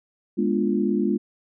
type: chord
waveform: sine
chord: G# diminished seventh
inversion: none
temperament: equal with one note detuned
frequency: 207.7 / 244.1 / 293.7 / 349.2 Hz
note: G#3 / B3 / D4 / F4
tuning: 0 / -20 / 0 / 0 cents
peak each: -23 / -26 / -27 / -25 dBFS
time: 0.37-1.18 s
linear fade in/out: 20 ms
effects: none